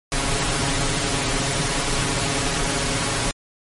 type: noise with comb filter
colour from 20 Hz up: pink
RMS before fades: -22 dBFS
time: 0.12-3.31 s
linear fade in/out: 0 ms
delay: 7.2 ms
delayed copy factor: +0.9
effects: MP3 48 kbps